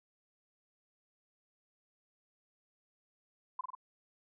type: tone with echo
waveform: sine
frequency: 1019 Hz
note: C6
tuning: 46 cents flat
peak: -33 dBFS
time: 3.59-3.61 s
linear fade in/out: 5 ms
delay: 47 ms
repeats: 3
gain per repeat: -3 dB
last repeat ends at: 3.751 s
effects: none